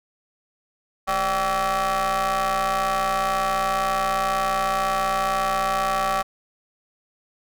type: ring-modulated tone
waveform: 30% pulse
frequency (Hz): 185.4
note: F#3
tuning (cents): +4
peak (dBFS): -15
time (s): 1.07-6.23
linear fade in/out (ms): 20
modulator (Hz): 958
effects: none